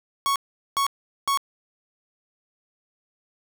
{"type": "tone bursts", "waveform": "45% pulse", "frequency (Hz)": 1108.7, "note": "C#6", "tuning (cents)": 0, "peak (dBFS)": -20, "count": 3, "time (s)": [0.26, 1.374], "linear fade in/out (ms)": 0, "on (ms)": 98, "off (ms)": 410, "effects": []}